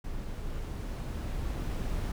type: noise with level ramp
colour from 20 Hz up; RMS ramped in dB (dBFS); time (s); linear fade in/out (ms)
brown; -38 to -31; 0.04-2.12; 5
effects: none